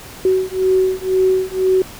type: beating tone pair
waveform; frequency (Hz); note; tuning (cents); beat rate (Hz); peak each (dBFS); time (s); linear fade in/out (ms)
sine; 374.2 / 376.2; F#4 / F#4; +20 / +29; 2; -16; 0.25-1.82; 2
effects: pink hiss -36 dBFS RMS until 1.99 s